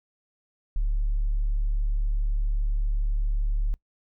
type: tone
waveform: sine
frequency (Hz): 36.23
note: D1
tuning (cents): -23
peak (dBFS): -20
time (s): 0.76-3.74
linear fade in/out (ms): 0
effects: noise-tail reverb RT60 0.1 s tail -23 dB re dry + tanh soft clip ceiling -19 dBFS